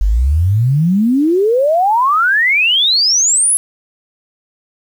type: exponential sweep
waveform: sine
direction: up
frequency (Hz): 45.85 to 10960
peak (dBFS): -9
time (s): 0.01-3.57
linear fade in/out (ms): 0
effects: 7-bit